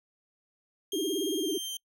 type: tone with pitch glide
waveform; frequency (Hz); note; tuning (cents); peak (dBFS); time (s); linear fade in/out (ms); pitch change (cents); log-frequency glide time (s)
sawtooth; 3214 to 3151; G7 to G7; +43 to +8; -31; 0.92-1.77; 2; -35; 1.39-1.54
type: tone with vibrato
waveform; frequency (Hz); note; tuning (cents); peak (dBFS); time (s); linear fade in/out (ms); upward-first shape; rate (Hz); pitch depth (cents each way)
sine; 349.2; F4; 0; -28; 0.93-1.58; 5; sine; 18; 280
effects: noise-tail reverb RT60 0.1 s tail -25 dB re dry